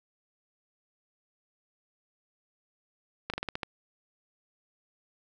slowing click train, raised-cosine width 0.3 ms, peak -16 dBFS, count 7, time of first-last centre 3.3-3.632 s, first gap 37 ms, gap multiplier 1.16, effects none

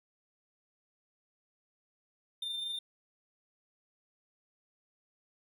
triangle tone with amplitude modulation, 3602 Hz, A7, 40 cents sharp, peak -32 dBFS, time 2.42-2.79 s, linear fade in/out 5 ms, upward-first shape sine, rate 25.2 Hz, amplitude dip 35%, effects none

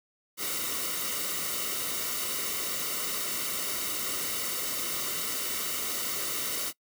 white noise with comb filter, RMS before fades -32 dBFS, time 0.37-6.73 s, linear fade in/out 50 ms, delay 1.2 ms, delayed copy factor -0.65, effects noise-tail reverb RT60 0.1 s tail -23 dB re dry

